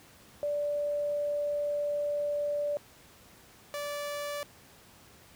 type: tone pair in turn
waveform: sine / sawtooth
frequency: 584 / 581.1 Hz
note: D5 / D5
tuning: -10 / -18 cents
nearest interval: unison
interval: 8 cents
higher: first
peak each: -28 / -30 dBFS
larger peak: first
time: 0.43-2.77 / 3.74-4.43 s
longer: first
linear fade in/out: 0 ms
effects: pink hiss -56 dBFS RMS until 5.35 s + high-pass 60 Hz 12 dB/octave